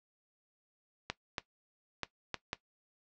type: clicks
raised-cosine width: 0.2 ms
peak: -16 dBFS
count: 5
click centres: 1.1 / 1.382 / 2.033 / 2.343 / 2.531 s
effects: noise-tail reverb RT60 0.1 s tail -17 dB re dry + low-pass 5000 Hz 12 dB/octave